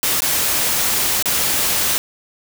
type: noise with dropouts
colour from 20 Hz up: white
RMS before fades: -18 dBFS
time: 0.03-1.98 s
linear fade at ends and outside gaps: 0 ms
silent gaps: 0.205-0.22 / 1.225-1.257 s
effects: none